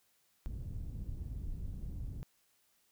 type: low-pass noise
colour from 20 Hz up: pink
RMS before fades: -41 dBFS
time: 0.46-2.23 s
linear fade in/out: 0 ms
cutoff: 120 Hz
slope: 12 dB/octave
effects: white hiss -73 dBFS RMS until 2.91 s